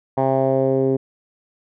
10% pulse tone with low-pass filter sweep, 133.5 Hz, C3, 35 cents sharp, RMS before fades -18 dBFS, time 0.17-0.97 s, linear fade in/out 10 ms, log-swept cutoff 860 to 370 Hz, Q 2.6, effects none

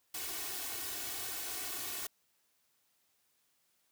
white noise with comb filter, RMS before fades -40 dBFS, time 0.14-2.07 s, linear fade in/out 5 ms, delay 2.7 ms, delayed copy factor +0.85, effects white hiss -75 dBFS RMS until 3.91 s + high-pass 60 Hz 12 dB/octave

